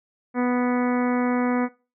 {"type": "harmonic tone", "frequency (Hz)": 246.9, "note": "B3", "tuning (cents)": 0, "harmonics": [1, 2, 3, 4, 5, 6, 7, 8, 9], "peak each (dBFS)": [-21, -27, -31, -33, -35, -37, -38, -39, -40], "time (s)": [0.34, 1.69], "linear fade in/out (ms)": 50, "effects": ["noise-tail reverb RT60 0.3 s tail -18 dB re dry"]}